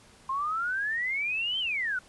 sine exponential two-way sweep, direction up then down, 1046.5 to 3157 to 1425 Hz, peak -27 dBFS, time 0.29-1.99 s, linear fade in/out 5 ms, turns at 1.59 s, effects pink hiss -56 dBFS RMS until 2.08 s + resampled to 24000 Hz

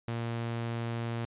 sawtooth tone, 116.54 Hz, A#2, in tune, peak -28 dBFS, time 0.08-1.25 s, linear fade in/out 0 ms, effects resampled to 8000 Hz

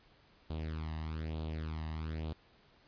sawtooth tone with flanger, 78.8 Hz, D#2, 23 cents sharp, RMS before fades -39 dBFS, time 0.5-2.33 s, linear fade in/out 0 ms, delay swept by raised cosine 0.26 to 1.06 ms, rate 1.1 Hz, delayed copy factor +0.75, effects pink hiss -65 dBFS RMS until 2.87 s + resampled to 11025 Hz

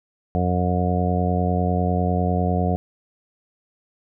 harmonic tone, 90 Hz, F#2, 47 cents flat, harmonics 1 / 2 / 3 / 4 / 5 / 6 / 7 / 8, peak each -22 / -23 / -30 / -35 / -29 / -32 / -31 / -26 dBFS, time 0.35-2.76 s, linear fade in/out 0 ms, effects none

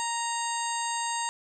harmonic tone with a mistuned harmonic, 932.3 Hz, A#5, in tune, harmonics 1 / 2 / 3 / 4 / 5 / 7 / 8 / 9, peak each -30 / -38 / -40 / -41 / -42 / -39 / -38 / -39 dBFS, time 0-1.29 s, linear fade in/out 0 ms, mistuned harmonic 9, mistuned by -20 cents, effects none

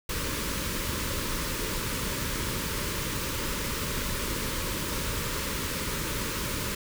pink band-stop noise, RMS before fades -31 dBFS, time 0.09-6.75 s, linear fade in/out 5 ms, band 600 to 900 Hz, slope 96 dB/octave, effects none

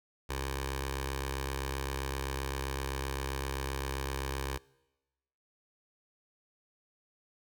10% pulse tone with notch filter, 67.7 Hz, C#2, 40 cents flat, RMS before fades -36 dBFS, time 0.29-4.58 s, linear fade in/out 10 ms, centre 210 Hz, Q 0.51, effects noise-tail reverb RT60 1.0 s tail -23 dB re dry

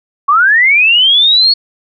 sine linear sweep, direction up, 1090 to 4399 Hz, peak -5 dBFS, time 0.28-1.54 s, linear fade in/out 10 ms, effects none

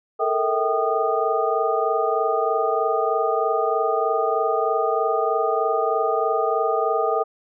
sine tone cluster, 438.1 / 461.3 / 649 / 777 / 1226 Hz, A4 / A#4 / E5 / G5 / D#6, -7 / -18 / -27 / -16 / -26 cents, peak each -25 dBFS, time 0.19-7.24 s, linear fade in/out 20 ms, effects none

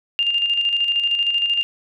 sine tone with tremolo, 2804 Hz, F7, 6 cents sharp, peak -15 dBFS, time 0.19-1.63 s, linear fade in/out 0 ms, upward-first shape square, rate 13 Hz, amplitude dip 45%, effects none

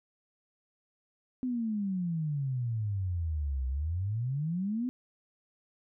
sine exponential two-way sweep, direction down then up, 258.5 to 63.1 to 258.5 Hz, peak -29 dBFS, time 1.43-4.89 s, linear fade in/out 0 ms, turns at 3.67 s, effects none

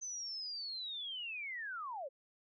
sine linear sweep, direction down, 6190 to 497.9 Hz, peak -40 dBFS, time 0.01-2.09 s, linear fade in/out 20 ms, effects none

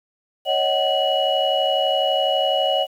sine tone cluster, 556 / 628 / 748 / 2919 Hz, C#5 / D#5 / F#5 / F#7, +5 / +16 / +19 / -24 cents, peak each -22 dBFS, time 0.45-2.87 s, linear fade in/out 50 ms, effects tanh soft clip ceiling -8 dBFS + 8-bit

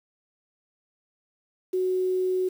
sine tone with quantisation, 370 Hz, F#4, in tune, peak -22 dBFS, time 1.73-2.49 s, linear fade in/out 10 ms, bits 8, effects none

